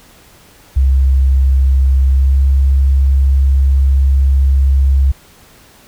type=tone with pitch glide; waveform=sine; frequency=66.6 to 67.73 Hz; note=C2 to C#2; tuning=+31 to -40 cents; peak=-7 dBFS; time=0.76-5.12 s; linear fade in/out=10 ms; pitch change=+29 cents; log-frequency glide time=2.12-2.37 s; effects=pink hiss -44 dBFS RMS until 5.87 s